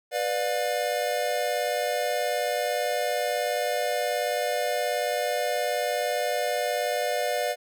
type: chord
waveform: square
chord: B diminished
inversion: none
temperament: just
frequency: 493.9 / 592.7 / 711.2 Hz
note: B4 / D5 / F5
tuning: 0 / +16 / +31 cents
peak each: -31 / -29 / -30 dBFS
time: 0.11-7.56 s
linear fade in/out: 50 ms
effects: none